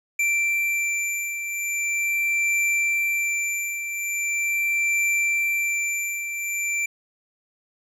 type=beating tone pair; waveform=square; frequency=2349 / 2349.41 Hz; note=D7 / D7; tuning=0 / 0 cents; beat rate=0.41 Hz; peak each=-23 / -30 dBFS; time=0.19-6.86 s; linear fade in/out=5 ms; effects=low-pass 11000 Hz 12 dB/octave + 10-bit